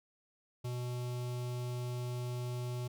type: tone with notch filter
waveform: square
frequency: 123.2 Hz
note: B2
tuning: 4 cents flat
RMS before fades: -38 dBFS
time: 0.64-2.88 s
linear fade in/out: 10 ms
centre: 1700 Hz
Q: 1.4
effects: none